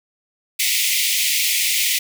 pink high-pass noise, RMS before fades -19 dBFS, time 0.59-1.99 s, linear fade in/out 10 ms, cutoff 2000 Hz, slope 96 dB/octave, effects none

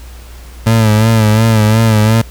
30% pulse tone with vibrato, 110 Hz, A2, in tune, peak -4 dBFS, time 0.66-2.22 s, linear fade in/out 10 ms, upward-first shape sine, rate 2.8 Hz, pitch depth 59 cents each way, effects added 60 Hz sine -29 dBFS peak until 2.3 s + pink hiss -39 dBFS RMS until 2.3 s

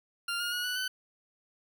20% pulse tone with pitch steps, 1396 / 1423.7 / 1451.9 / 1480.7 / 1510.1 Hz, F6 / F6 / F#6 / F#6 / F#6, -1 / +33 / -33 / +1 / +35 cents, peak -26 dBFS, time 0.28-0.88 s, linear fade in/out 5 ms, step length 120 ms, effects none

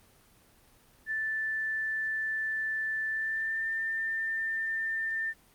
sine tone with pitch glide, 1760 to 1794.9 Hz, A6 to A6, 0 to +34 cents, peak -29 dBFS, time 1.06-5.34 s, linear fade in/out 50 ms, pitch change +34 cents, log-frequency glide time 3.08-3.67 s, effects pink hiss -61 dBFS RMS until 5.54 s + Opus 24 kbps

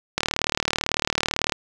click train, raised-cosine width 0.2 ms, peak -3 dBFS, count 52, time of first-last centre 0.18-1.522 s, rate 38 Hz, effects none

